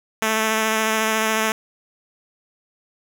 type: tone with vibrato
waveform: 5% pulse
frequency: 219.5 Hz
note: A3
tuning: 4 cents flat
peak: -7 dBFS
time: 0.22-1.52 s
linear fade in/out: 2 ms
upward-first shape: sine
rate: 14 Hz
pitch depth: 14 cents each way
effects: none